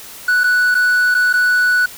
triangle tone with dropouts, 1480 Hz, F#6, in tune, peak -9 dBFS, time 0.28-1.86 s, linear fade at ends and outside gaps 5 ms, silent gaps 0.436-0.44 / 0.745-0.75 / 1.144-1.148 / 1.329-1.337 s, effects white hiss -35 dBFS RMS until 1.97 s

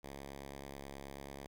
5% pulse tone, 69.3 Hz, C#2, in tune, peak -35 dBFS, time 0.03-1.47 s, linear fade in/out 10 ms, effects none

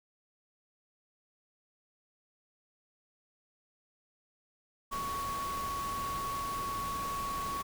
sine tone in noise, 1116 Hz, C#6, 11 cents sharp, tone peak -34 dBFS, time 4.91-7.63 s, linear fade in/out 20 ms, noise pink, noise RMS -42 dBFS, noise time 4.91-7.63 s, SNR +5 dB, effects none

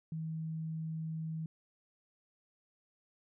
sine tone, 160 Hz, D#3, 49 cents sharp, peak -36 dBFS, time 0.12-1.46 s, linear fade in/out 2 ms, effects none

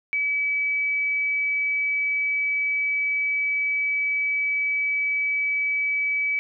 sine tone, 2289 Hz, D7, 45 cents flat, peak -21 dBFS, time 0.13-6.39 s, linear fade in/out 0 ms, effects none

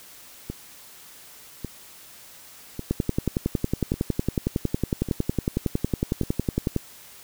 two click trains, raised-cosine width 3 ms, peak -9 / -17 dBFS, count 43 / 6, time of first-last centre 2.91-6.763 / 0.5-6.234 s, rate 10.9 / 0.872 Hz, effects white hiss -47 dBFS RMS until 7.23 s

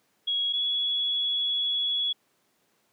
sine tone pair in turn, 3322 / 3372 Hz, G#7 / G#7, 0 / +26 cents, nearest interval unison, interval 26 cents, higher second, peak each -24 dBFS, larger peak neither, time 0.27-0.53 / 0.53-2.13 s, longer second, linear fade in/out 10 ms, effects pink hiss -69 dBFS RMS until 2.92 s + high-pass 200 Hz 12 dB/octave

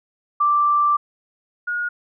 sine tone pair in turn, 1174.7 / 1439.6 Hz, D6 / F#6, 0 / -48 cents, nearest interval major third, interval 352 cents, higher second, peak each -14 / -21 dBFS, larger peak first, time 0.4-0.97 / 1.67-1.89 s, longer first, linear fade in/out 10 ms, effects none

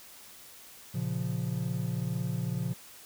triangle chord, Bb minor, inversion none, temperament equal, 116.54 / 138.59 / 174.61 Hz, Bb2 / Db3 / F3, 0 / 0 / 0 cents, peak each -32 dBFS, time 0.94-2.74 s, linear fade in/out 10 ms, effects white hiss -51 dBFS RMS until 3.05 s

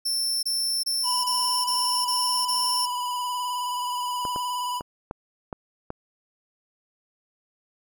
sawtooth tone bursts, 5370 Hz, E8, 31 cents sharp, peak -21 dBFS, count 7, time 0.05-2.86 s, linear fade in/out 10 ms, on 380 ms, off 25 ms
square tone with vibrato, 987.8 Hz, B5, in tune, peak -27 dBFS, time 1.03-4.82 s, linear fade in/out 50 ms, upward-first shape square, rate 19 Hz, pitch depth 21 cents each way
clicks, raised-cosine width 1 ms, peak -18 dBFS, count 6, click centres 4.252 / 4.361 / 4.809 / 5.111 / 5.528 / 5.904 s
effects none

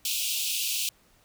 pink high-pass noise, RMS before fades -29 dBFS, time 0.05-0.89 s, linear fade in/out 2 ms, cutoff 2500 Hz, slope 96 dB/octave, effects pink hiss -62 dBFS RMS until 1.24 s

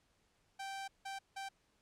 sawtooth tone bursts at uneven times, 781 Hz, G5, 7 cents flat, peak -38 dBFS, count 3, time 0.59-0.88 / 1.05-1.19 / 1.36-1.49 s, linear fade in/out 10 ms, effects pink hiss -75 dBFS RMS until 1.81 s + low-pass 9000 Hz 12 dB/octave

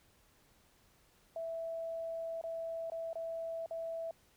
sine tone with dropouts, 659 Hz, E5, 1 cent flat, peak -37 dBFS, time 1.36-4.11 s, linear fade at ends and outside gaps 2 ms, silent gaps 2.413-2.438 / 2.9-2.919 / 3.131-3.155 / 3.661-3.709 s, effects pink hiss -68 dBFS RMS until 4.36 s

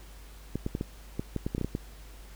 clicks, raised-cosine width 3 ms, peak -17 dBFS, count 12, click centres 0.556 / 0.664 / 0.751 / 0.811 / 1.195 / 1.363 / 1.465 / 1.549 / 1.581 / 1.613 / 1.646 / 1.751 s, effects added 50 Hz sine -46 dBFS peak until 2.35 s + pink hiss -54 dBFS RMS until 2.35 s

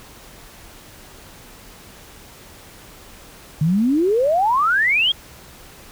sine exponential sweep, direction up, 146.83 to 3333 Hz, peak -14 dBFS, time 3.61-5.12 s, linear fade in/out 5 ms, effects pink hiss -43 dBFS RMS until 5.91 s

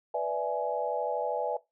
sine chord, E dominant seventh, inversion second, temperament equal with one note detuned, 493.9 / 587.3 / 659.3 / 838.3 Hz, B4 / D5 / E5 / G#5, 0 / 0 / 0 / +16 cents, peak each -33 dBFS, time 0.14-1.57 s, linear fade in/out 5 ms, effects noise-tail reverb RT60 0.2 s tail -19 dB re dry

